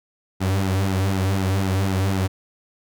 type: tone with flanger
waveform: sawtooth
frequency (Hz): 96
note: G2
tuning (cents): -36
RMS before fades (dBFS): -21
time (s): 0.4-2.28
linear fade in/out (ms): 20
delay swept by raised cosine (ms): 1.7 to 4.9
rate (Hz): 4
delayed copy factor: -1
effects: none